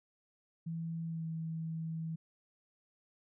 sine tone with pitch glide, 164.81 to 161.98 Hz, E3 to E3, 0 to -30 cents, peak -36 dBFS, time 0.66-2.16 s, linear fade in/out 10 ms, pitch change -30 cents, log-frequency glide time 1.06-1.26 s, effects none

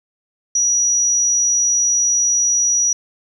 sine tone, 5820 Hz, F#8, 29 cents flat, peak -13 dBFS, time 0.55-2.93 s, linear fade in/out 5 ms, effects 8-bit

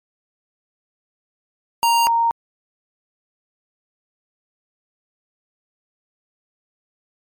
square / sine tone pair in turn, 932.3 / 926.9 Hz, A#5 / A#5, 0 / -10 cents, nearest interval unison, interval 10 cents, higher first, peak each -14 / -14 dBFS, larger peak neither, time 1.83-2.07 / 2.07-2.31 s, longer neither, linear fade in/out 0 ms, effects MP3 96 kbps

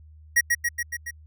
square tone with echo, 1900 Hz, A#6, 33 cents sharp, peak -16 dBFS, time 0.36-0.41 s, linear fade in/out 10 ms, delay 140 ms, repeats 5, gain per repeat -3 dB, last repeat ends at 1.11 s, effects added 77 Hz sine -46 dBFS peak until 1.26 s

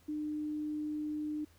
sine tone, 302 Hz, D4, 48 cents sharp, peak -34 dBFS, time 0.08-1.45 s, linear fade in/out 10 ms, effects added 84 Hz sine -63 dBFS peak until 1.58 s + pink hiss -66 dBFS RMS until 1.58 s

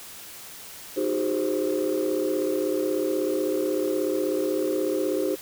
sine chord, Ab dominant seventh, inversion second, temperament equal with one note detuned, 311.1 / 370 / 406.3 / 523.3 Hz, Eb4 / Gb4 / Ab4 / C5, 0 / 0 / -38 / 0 cents, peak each -27 dBFS, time 0.96-5.36 s, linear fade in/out 20 ms, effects tanh soft clip ceiling -17 dBFS + white hiss -42 dBFS RMS until 5.41 s

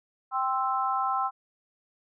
sine chord, C major, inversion second, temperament equal, 784 / 1046.5 / 1318.5 Hz, G5 / C6 / E6, 0 / 0 / 0 cents, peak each -29 dBFS, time 0.31-1.31 s, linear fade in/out 50 ms, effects none

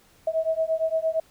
sine beating tone pair, 640 / 648.7 Hz, D#5 / E5, +49 / -28 cents, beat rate 8.7 Hz, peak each -25 dBFS, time 0.27-1.2 s, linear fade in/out 5 ms, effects pink hiss -58 dBFS RMS until 1.3 s

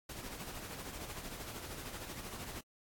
pink noise with tremolo, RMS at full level -44 dBFS, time 0.09-2.61 s, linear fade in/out 5 ms, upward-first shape sine, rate 13 Hz, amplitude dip 45%, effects AAC 64 kbps

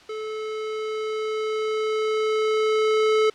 square tone with level ramp, 433.7 Hz, A4, 25 cents flat, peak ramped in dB -30 to -17 dBFS, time 0.09-3.3 s, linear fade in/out 5 ms, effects white hiss -49 dBFS RMS until 3.34 s + low-pass 4000 Hz 12 dB/octave

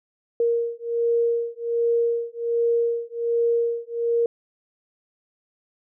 sine beating tone pair, 467.2 / 468.5 Hz, A#4 / A#4, +4 / +9 cents, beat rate 1.3 Hz, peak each -23 dBFS, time 0.4-4.26 s, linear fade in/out 2 ms, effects none

